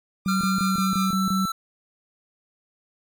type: tone with tremolo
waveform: sawtooth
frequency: 1200 Hz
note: D6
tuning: 37 cents sharp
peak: -26 dBFS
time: 0.25-1.14 s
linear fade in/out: 50 ms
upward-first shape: sine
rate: 5.6 Hz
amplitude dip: 60%
type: tone bursts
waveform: sine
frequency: 190.1 Hz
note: F#3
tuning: 47 cents sharp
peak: -21 dBFS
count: 7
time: 0.26-1.454 s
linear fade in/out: 0 ms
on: 150 ms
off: 24 ms
type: tone with pitch glide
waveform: square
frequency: 1372 to 1329.9 Hz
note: F6 to E6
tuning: -31 to +15 cents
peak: -26 dBFS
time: 0.28-1.52 s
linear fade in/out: 5 ms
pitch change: -54 cents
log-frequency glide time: 0.63-1.03 s
effects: none